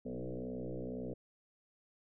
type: tone with frequency modulation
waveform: sine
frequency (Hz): 125.1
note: B2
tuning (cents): +23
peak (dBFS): -38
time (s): 0.05-1.14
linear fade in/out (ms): 10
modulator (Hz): 62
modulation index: 7
effects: none